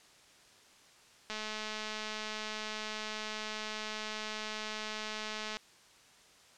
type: click train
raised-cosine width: 0.2 ms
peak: -22 dBFS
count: 919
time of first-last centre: 1.3-5.57 s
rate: 215 Hz
effects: white hiss -60 dBFS RMS until 6.57 s + low-pass 7000 Hz 12 dB/octave